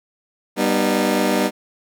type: chord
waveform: 20% pulse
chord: G augmented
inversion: none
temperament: just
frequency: 196 / 245 / 306.2 Hz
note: G3 / B3 / D#4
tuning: 0 / -14 / -28 cents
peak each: -16 dBFS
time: 0.56-1.51 s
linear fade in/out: 50 ms
effects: none